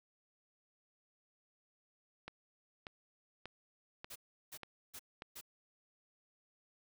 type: click train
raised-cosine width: 0.3 ms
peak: -29 dBFS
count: 6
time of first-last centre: 2.28-5.221 s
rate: 1.7 Hz
type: noise bursts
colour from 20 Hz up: white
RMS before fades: -49 dBFS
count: 4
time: 4.1-5.412 s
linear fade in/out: 10 ms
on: 58 ms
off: 360 ms
effects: none